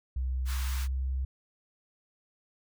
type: tone with pitch glide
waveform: sine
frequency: 64.2 to 65.62 Hz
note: C2 to C2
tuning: -32 to +6 cents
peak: -28 dBFS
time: 0.16-1.25 s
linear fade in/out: 5 ms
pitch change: +38 cents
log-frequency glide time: 0.44-0.93 s
type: high-pass noise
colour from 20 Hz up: pink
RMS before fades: -42 dBFS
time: 0.45-0.88 s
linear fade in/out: 50 ms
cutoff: 930 Hz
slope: 48 dB/octave
effects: none